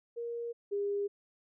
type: tone pair in turn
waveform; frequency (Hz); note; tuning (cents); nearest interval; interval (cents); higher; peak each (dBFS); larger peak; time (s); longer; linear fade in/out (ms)
sine; 470 / 404.6; A#4 / G#4; +14 / -45; minor third; 259; first; -35 / -30; second; 0.16-0.53 / 0.71-1.08; neither; 20
effects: none